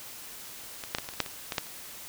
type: clicks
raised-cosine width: 0.2 ms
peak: -20 / -9 / -13 / -28 / -19 / -27 / -7 / -21 / -14 / -9 / -29 dBFS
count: 11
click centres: 0.838 / 0.949 / 0.985 / 1.044 / 1.089 / 1.137 / 1.203 / 1.262 / 1.522 / 1.582 / 1.668 s
effects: white hiss -44 dBFS RMS until 2.08 s